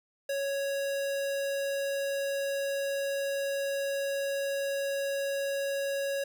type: tone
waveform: square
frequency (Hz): 554.4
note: C#5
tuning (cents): 0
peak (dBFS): -30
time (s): 0.29-6.24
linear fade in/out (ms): 5
effects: none